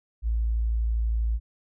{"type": "tone", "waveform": "sine", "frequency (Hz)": 56.2, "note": "A1", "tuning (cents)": 37, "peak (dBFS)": -22, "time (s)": [0.22, 1.4], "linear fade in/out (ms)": 50, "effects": []}